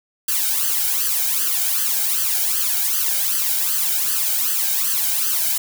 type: noise with flanger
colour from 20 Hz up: blue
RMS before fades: -20 dBFS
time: 0.28-5.58 s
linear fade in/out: 5 ms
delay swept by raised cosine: 0.64 to 1.34 ms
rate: 2.6 Hz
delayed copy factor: +0.95
effects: none